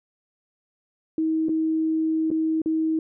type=tone with dropouts; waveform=sine; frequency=318.5 Hz; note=D#4; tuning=41 cents sharp; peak=-20 dBFS; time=1.18-2.99 s; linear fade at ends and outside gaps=2 ms; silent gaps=1.485-1.492 / 2.304-2.313 / 2.618-2.659 s; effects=none